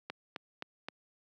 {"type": "click train", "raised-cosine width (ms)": 0.3, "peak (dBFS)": -22, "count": 4, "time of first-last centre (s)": [0.1, 0.885], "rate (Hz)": 3.82, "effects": ["high-pass 200 Hz 12 dB/octave"]}